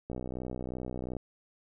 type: click train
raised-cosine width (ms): 2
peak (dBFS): -24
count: 68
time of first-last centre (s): 0.1-1.167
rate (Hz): 62.8
effects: none